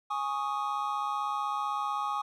triangle chord, Ab suspended fourth, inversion none, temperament equal, 830.6 / 1108.7 / 1244.5 Hz, Ab5 / Db6 / Eb6, 0 / 0 / 0 cents, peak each -32 dBFS, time 0.1-2.22 s, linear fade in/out 10 ms, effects none

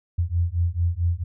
sine beating tone pair, 84 / 88.5 Hz, E2 / F2, +33 / +23 cents, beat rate 4.5 Hz, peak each -23 dBFS, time 0.18-1.24 s, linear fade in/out 10 ms, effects none

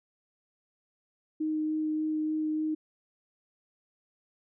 sine tone with vibrato, 310 Hz, D#4, 6 cents flat, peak -27 dBFS, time 1.4-2.75 s, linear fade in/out 10 ms, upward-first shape sine, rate 3.4 Hz, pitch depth 8 cents each way, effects none

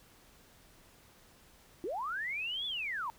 sine linear two-way sweep, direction up then down, 311.1 to 3494 to 877 Hz, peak -34 dBFS, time 1.84-3.1 s, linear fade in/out 0 ms, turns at 2.66 s, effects pink hiss -61 dBFS RMS until 3.18 s

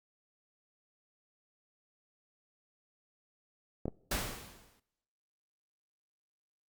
clicks, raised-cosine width 2 ms, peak -21 dBFS, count 2, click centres 3.856 / 3.881 s
pink noise with exponential decay, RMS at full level -31 dBFS, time 4.11-4.8 s, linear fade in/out 5 ms, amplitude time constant 150 ms
effects noise-tail reverb RT60 1.0 s tail -23 dB re dry + Opus 48 kbps

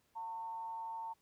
sine tone with frequency modulation, 906 Hz, A#5, 50 cents flat, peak -40 dBFS, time 0.15-1.14 s, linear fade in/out 20 ms, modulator 186 Hz, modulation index 0.27, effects pink hiss -75 dBFS RMS until 1.21 s + high-pass 60 Hz 12 dB/octave

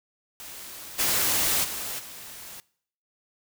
white noise with level steps, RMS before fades -41 / -24 / -33 / -42 dBFS, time 0.4-2.6 s, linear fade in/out 0 ms, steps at 0.98 / 1.63 / 1.98 s, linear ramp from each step 20 ms, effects noise-tail reverb RT60 0.6 s tail -22 dB re dry

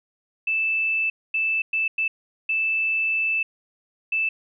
sine tone bursts at uneven times, 2637 Hz, E7, in tune, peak -20 dBFS, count 6, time 0.47-1.1 / 1.34-1.62 / 1.73-1.88 / 1.98-2.08 / 2.49-3.43 / 4.12-4.29 s, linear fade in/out 5 ms, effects none

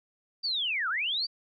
sine linear two-way sweep, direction down then up, 4739 to 1244.5 to 4739 Hz, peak -27 dBFS, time 0.43-1.27 s, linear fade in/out 20 ms, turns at 0.89 s, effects none

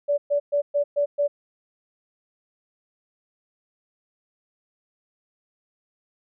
sine tone bursts, 577 Hz, D5, 31 cents flat, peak -18 dBFS, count 6, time 0.08-1.28 s, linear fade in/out 20 ms, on 100 ms, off 120 ms, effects none

